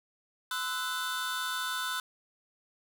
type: tone cluster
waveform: 45% pulse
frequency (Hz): 1020 / 1313 / 1487 / 3562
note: C6 / E6 / F#6 / A7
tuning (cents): -44 / -7 / +8 / +21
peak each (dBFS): -39 / -38 / -35 / -38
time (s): 0.51-2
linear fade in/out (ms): 2
effects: none